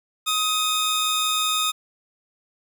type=tone pair together; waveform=sawtooth; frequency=1257 / 3645 Hz; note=D#6 / A#7; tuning=+17 / -40 cents; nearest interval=octave + tritone; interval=1843 cents; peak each=-20 dBFS; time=0.26-1.72 s; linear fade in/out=20 ms; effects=none